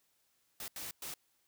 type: noise bursts at uneven times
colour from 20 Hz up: white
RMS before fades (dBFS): -43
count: 3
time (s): 0.6-0.68 / 0.76-0.91 / 1.02-1.14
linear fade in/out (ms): 2
effects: white hiss -75 dBFS RMS until 1.47 s